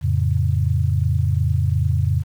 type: chord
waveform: sine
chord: F augmented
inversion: none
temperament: equal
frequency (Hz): 87.31 / 110 / 138.59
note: F2 / A2 / C#3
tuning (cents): 0 / 0 / 0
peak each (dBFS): -19 / -21 / -21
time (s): 0.01-2.24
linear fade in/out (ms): 50
effects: 8-bit